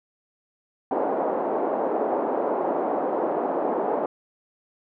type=band-pass noise; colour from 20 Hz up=white; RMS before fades=-25 dBFS; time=0.91-4.06 s; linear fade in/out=2 ms; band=280 to 790 Hz; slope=24 dB/octave; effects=none